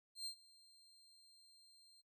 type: tone with ADSR envelope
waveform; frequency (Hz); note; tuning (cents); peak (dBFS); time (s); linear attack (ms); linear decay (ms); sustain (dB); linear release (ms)
35% pulse; 4173; C8; -5; -40; 0.15-2.02; 110; 87; -23; 21
effects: noise-tail reverb RT60 0.2 s tail -25 dB re dry